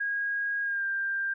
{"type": "tone with pitch glide", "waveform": "sine", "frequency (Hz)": [1638, 1588.6], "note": ["G#6", "G6"], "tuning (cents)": [-24, 23], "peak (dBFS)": -27, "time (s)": [0, 1.34], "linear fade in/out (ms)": 10, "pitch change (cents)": -53, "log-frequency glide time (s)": [0.62, 0.85], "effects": []}